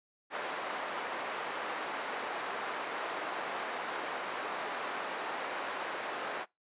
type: band-pass noise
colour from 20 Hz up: white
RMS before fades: -38 dBFS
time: 0.3-6.46 s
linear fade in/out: 50 ms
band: 430 to 1400 Hz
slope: 12 dB/octave
effects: noise-tail reverb RT60 0.2 s tail -24 dB re dry + resampled to 8000 Hz